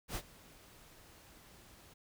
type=noise with ADSR envelope; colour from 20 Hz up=pink; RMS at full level=-39 dBFS; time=0.08-1.94 s; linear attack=74 ms; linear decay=64 ms; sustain=-20 dB; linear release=10 ms; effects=none